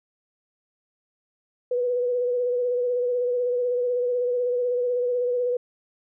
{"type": "tone with vibrato", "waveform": "sine", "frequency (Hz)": 491.7, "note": "B4", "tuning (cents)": -8, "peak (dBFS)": -21, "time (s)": [1.71, 5.57], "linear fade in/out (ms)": 5, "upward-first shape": "sine", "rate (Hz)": 16, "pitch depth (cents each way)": 30, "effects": []}